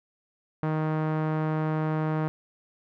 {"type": "tone with low-pass filter", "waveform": "sawtooth", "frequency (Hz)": 156, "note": "D#3", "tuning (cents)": 5, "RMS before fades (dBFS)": -27, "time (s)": [0.63, 2.28], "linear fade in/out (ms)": 0, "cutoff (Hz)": 1300, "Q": 1.1, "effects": []}